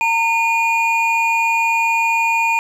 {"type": "tone pair together", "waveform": "triangle", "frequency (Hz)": [913.6, 2439], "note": ["A#5", "D#7"], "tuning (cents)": [-35, -35], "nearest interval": "octave + perfect fourth", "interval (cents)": 1700, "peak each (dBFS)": -15, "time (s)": [0.01, 2.59], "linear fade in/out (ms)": 0, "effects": []}